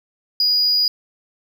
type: tone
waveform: triangle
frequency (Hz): 4903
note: D#8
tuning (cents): -26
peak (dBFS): -12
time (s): 0.4-0.88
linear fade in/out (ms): 2
effects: tanh soft clip ceiling -9 dBFS